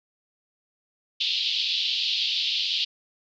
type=band-pass noise; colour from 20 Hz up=pink; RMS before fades=-26 dBFS; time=1.2-2.85 s; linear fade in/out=10 ms; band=2900 to 4500 Hz; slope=48 dB/octave; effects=none